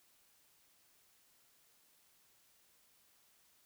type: silence
effects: white hiss -70 dBFS RMS until 3.65 s